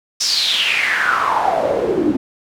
pink noise with band-pass filter sweep, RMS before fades -17 dBFS, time 0.2-2.17 s, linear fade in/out 10 ms, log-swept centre 5600 to 270 Hz, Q 6.1, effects none

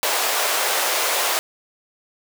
pink high-pass noise, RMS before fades -21 dBFS, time 0.03-1.39 s, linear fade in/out 0 ms, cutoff 500 Hz, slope 24 dB/octave, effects none

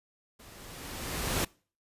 pink noise with level ramp, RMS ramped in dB -53 to -28 dBFS, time 0.39-1.45 s, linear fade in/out 10 ms, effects noise-tail reverb RT60 0.4 s tail -24 dB re dry + resampled to 32000 Hz

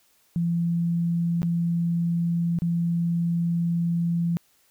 sine tone with dropouts, 169.9 Hz, F3, 47 cents flat, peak -21 dBFS, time 0.36-4.37 s, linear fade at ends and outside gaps 0 ms, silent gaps 1.419-1.43 / 2.588-2.62 s, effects white hiss -63 dBFS RMS until 4.7 s

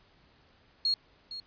sine tone with echo, 4293 Hz, C8, 44 cents sharp, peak -24 dBFS, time 0.85-0.94 s, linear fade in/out 2 ms, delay 460 ms, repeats 1, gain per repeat -13 dB, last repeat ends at 1.4 s, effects pink hiss -63 dBFS RMS until 1.46 s + resampled to 11025 Hz

